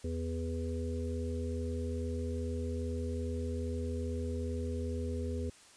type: harmonic tone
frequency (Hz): 82.41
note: E2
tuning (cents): 0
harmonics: 1 / 3 / 5 / 6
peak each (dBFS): -35 / -40 / -42 / -43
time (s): 0.04-5.5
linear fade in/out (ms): 5
effects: white hiss -58 dBFS RMS until 5.76 s + resampled to 22050 Hz

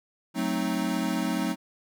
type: chord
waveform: square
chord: F# diminished seventh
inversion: none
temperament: equal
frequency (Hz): 185 / 220 / 261.6 / 311.1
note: F#3 / A3 / C4 / Eb4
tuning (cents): 0 / 0 / 0 / 0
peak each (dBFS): -32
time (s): 0.34-1.56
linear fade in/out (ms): 50
effects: none

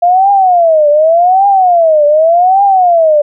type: tone with vibrato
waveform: sine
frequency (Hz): 686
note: F5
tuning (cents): -31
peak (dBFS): -4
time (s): 0.02-3.22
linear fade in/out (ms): 10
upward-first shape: triangle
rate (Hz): 0.86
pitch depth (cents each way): 290
effects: none

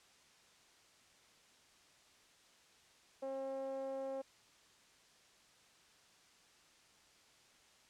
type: tone with low-pass filter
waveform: 5% pulse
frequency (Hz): 268.7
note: C4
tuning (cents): +46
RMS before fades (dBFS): -42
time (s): 3.22-4.22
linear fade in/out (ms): 10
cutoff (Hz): 600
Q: 6.8
effects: white hiss -66 dBFS RMS until 7.89 s + low-pass 7000 Hz 12 dB/octave

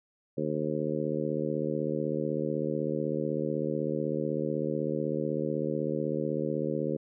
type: harmonic tone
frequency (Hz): 76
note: D#2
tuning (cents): -40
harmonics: 2 / 3 / 4 / 5 / 6 / 7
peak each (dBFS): -35 / -35 / -35 / -35 / -35 / -35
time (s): 0.37-6.97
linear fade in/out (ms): 10
effects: none

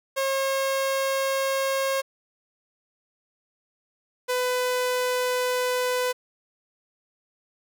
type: tone pair in turn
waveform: sawtooth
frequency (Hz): 540 / 500.4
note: C#5 / B4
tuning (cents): -45 / +23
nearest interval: minor second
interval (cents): 132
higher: first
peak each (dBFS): -19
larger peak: neither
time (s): 0.16-2.02 / 4.28-6.13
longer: first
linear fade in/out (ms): 20
effects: none

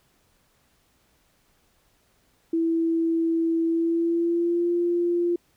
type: tone with pitch glide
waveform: sine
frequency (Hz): 329.6 to 346.6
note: E4 to F4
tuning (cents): 0 to -13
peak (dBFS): -20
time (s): 2.53-5.36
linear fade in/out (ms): 5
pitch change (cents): +87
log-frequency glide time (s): 3.65-4.71
effects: pink hiss -65 dBFS RMS until 5.56 s

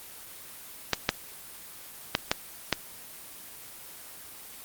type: clicks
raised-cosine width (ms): 0.2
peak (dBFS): -4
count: 5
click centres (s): 0.933 / 1.091 / 2.151 / 2.315 / 2.727
effects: white hiss -45 dBFS RMS until 4.64 s + Opus 24 kbps

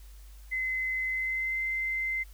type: tone with pitch glide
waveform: sine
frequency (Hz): 2047 to 2074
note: C7 to C7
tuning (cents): -38 to -16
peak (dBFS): -28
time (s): 0.51-2.24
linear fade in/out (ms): 20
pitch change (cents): +22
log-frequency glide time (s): 1.11-1.61
effects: added 50 Hz sine -46 dBFS peak until 2.33 s + white hiss -60 dBFS RMS until 2.33 s

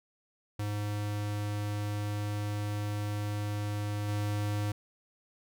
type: tone with level steps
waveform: square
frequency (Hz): 103.83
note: G#2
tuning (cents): 0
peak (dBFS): -32 / -30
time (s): 0.59-4.72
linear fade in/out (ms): 5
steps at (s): 4.08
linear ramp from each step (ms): 10
effects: none

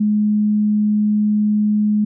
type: tone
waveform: sine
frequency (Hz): 210.4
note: G#3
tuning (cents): +23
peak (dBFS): -13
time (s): 0-2.05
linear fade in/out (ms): 10
effects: none

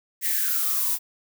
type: noise with high-pass filter sweep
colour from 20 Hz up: violet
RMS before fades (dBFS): -24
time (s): 0.21-0.99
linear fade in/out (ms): 50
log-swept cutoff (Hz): 2000 to 890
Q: 9.7
effects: none

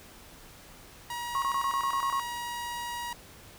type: tone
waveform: sawtooth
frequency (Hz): 955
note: A#5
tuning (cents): +42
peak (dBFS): -30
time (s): 1.1-3.13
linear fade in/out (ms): 2
type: tone bursts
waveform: sine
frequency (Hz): 1088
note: C#6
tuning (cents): -33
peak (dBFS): -26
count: 9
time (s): 1.35-2.197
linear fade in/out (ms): 0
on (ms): 71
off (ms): 26
effects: pink hiss -51 dBFS RMS until 3.58 s

